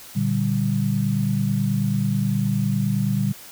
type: chord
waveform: sine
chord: G minor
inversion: first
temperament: just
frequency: 117.6 / 147 / 196 Hz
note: Bb2 / D3 / G3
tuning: +16 / +2 / 0 cents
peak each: -24 / -24 / -22 dBFS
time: 0.15-3.33 s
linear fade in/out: 20 ms
effects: white hiss -42 dBFS RMS until 3.51 s